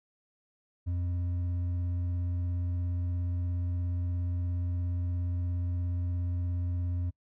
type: tone with hard clipping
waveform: sine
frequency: 88.3 Hz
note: F2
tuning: 20 cents sharp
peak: -30 dBFS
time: 0.86-7.11 s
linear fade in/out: 20 ms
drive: 4 dB
effects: noise-tail reverb RT60 0.1 s tail -24 dB re dry